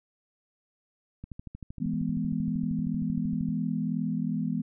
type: click train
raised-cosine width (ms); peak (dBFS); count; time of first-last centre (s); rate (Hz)
5; -27; 30; 1.24-3.488; 12.9
type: chord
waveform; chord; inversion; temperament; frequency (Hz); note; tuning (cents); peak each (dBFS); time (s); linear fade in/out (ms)
sine; E major; none; equal; 164.81 / 207.7 / 246.9; E3 / G#3 / B3; 0 / 0 / 0; -31; 1.8-4.62; 10
effects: none